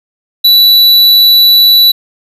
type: tone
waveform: square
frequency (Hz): 3951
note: B7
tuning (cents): 0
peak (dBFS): -3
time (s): 0.44-1.92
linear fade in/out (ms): 10
effects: resampled to 32000 Hz + 7-bit